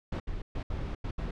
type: noise bursts at uneven times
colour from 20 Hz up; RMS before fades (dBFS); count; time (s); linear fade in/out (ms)
brown; -34; 6; 0.12-0.2 / 0.27-0.42 / 0.55-0.63 / 0.7-0.95 / 1.04-1.11 / 1.18-1.31; 5
effects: low-pass 4000 Hz 12 dB/octave